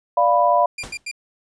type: chord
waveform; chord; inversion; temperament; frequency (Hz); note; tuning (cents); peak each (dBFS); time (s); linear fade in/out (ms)
sine; B diminished; first; equal; 587.3 / 698.5 / 987.8; D5 / F5 / B5; 0 / 0 / 0; -19 / -17 / -17; 0.17-0.66; 5
type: tone bursts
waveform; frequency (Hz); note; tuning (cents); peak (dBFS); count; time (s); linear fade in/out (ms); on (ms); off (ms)
sawtooth; 2396; D7; +34; -23; 3; 0.78-1.114; 5; 52; 89
type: noise with exponential decay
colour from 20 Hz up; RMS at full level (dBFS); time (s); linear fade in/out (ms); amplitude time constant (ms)
pink; -30; 0.83-1.06; 5; 48
effects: resampled to 22050 Hz